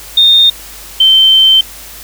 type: tone pair in turn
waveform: sine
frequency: 3659 / 3105 Hz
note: A#7 / G7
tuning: -33 / -17 cents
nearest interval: minor third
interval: 284 cents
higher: first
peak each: -3 dBFS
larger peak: neither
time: 0.17-0.5 / 1-1.61 s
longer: second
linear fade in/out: 5 ms
effects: added 50 Hz sine -37 dBFS peak until 2.03 s + white hiss -31 dBFS RMS until 2.03 s